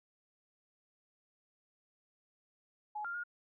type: tone with pitch steps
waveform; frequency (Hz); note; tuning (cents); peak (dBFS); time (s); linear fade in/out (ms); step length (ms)
sine; 843 / 1394 / 1427; G#5 / F6 / F6; +26 / -4 / +37; -37; 2.95-3.238; 10; 96
effects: none